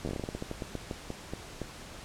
slowing click train, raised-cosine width 2 ms, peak -21 dBFS, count 19, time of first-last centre 0.05-1.617 s, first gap 11 ms, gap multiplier 1.21, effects pink hiss -46 dBFS RMS until 2.04 s + low-pass 9000 Hz 12 dB/octave

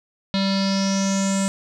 square tone with low-pass filter sweep, 194.8 Hz, G3, 11 cents flat, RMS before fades -21 dBFS, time 0.34-1.48 s, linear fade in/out 0 ms, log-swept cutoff 4000 to 8100 Hz, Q 6.4, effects none

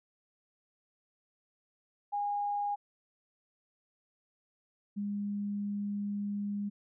sine tone pair in turn, 818 / 203.7 Hz, G#5 / G#3, -26 / -33 cents, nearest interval 2 octaves, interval 2407 cents, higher first, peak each -30 / -32 dBFS, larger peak first, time 2.12-2.76 / 4.96-6.7 s, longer second, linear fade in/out 20 ms, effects none

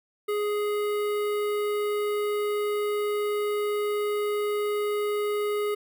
square tone with notch filter, 416.1 Hz, G#4, 3 cents sharp, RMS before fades -27 dBFS, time 0.28-5.75 s, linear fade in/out 10 ms, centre 6000 Hz, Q 0.67, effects none

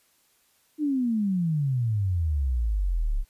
sine exponential sweep, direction down, 311.1 to 32.35 Hz, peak -22 dBFS, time 0.78-3.25 s, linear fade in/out 50 ms, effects white hiss -65 dBFS RMS until 3.29 s + resampled to 32000 Hz

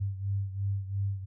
sine beating tone pair, 98 / 100.9 Hz, G2 / G#2, 0 / -49 cents, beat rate 2.9 Hz, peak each -30 / -35 dBFS, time 0-1.26 s, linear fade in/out 20 ms, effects none

